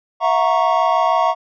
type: chord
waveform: triangle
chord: F# dominant seventh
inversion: third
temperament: equal with one note detuned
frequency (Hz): 659.3 / 725.6 / 932.3 / 1108.7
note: E5 / F#5 / A#5 / C#6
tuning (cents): 0 / -34 / 0 / 0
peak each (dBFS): -17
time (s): 0.2-1.35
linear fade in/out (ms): 50
effects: resampled to 16000 Hz